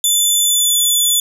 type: tone with pitch glide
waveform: 15% pulse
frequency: 3500 to 3472 Hz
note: A7 to A7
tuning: -10 to -24 cents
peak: -5 dBFS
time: 0.04-1.2 s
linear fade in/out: 2 ms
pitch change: -14 cents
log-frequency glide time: 0.45-0.77 s
effects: none